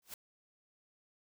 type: noise with exponential growth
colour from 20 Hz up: white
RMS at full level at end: -41 dBFS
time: 0.02-0.14 s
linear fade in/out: 2 ms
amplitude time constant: 24 ms
effects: none